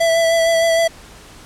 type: tone with vibrato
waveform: square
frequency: 662 Hz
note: E5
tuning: 7 cents sharp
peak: -13 dBFS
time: 0-0.88 s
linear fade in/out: 10 ms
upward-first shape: sine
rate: 6.5 Hz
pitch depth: 18 cents each way
effects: pink hiss -41 dBFS RMS until 1.45 s + low-pass 10000 Hz 12 dB/octave